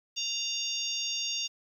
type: harmonic tone with a mistuned harmonic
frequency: 932.3 Hz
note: A#5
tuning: in tune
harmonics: 3 / 4 / 5 / 6 / 7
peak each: -35 / -36 / -37 / -38 / -38 dBFS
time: 0.16-1.48 s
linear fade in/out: 20 ms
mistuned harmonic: 4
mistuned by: -55 cents
effects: 10-bit